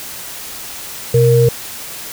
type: tone pair together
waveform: sine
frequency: 126.3 / 466.5 Hz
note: B2 / A#4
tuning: +39 / +1 cents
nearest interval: octave + major seventh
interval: 2262 cents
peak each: -10 dBFS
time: 1.14-1.49 s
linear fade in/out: 5 ms
effects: white hiss -29 dBFS RMS until 2.12 s